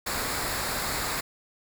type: noise with comb filter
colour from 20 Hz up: pink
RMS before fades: -30 dBFS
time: 0.06-1.21 s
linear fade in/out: 10 ms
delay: 0.33 ms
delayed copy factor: -0.55
effects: none